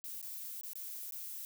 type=noise with dropouts; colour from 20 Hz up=violet; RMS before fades=-44 dBFS; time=0.04-1.45 s; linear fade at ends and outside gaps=0 ms; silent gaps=0.215-0.227 / 0.611-0.634 / 0.733-0.755 / 1.109-1.122 s; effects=none